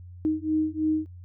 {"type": "beating tone pair", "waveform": "sine", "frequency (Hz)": [310, 313.1], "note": ["D#4", "D#4"], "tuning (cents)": [-6, 11], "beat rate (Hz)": 3.1, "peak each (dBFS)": -26, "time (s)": [0.25, 1.06], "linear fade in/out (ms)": 0, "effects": ["added 89 Hz sine -41 dBFS peak until 1.24 s"]}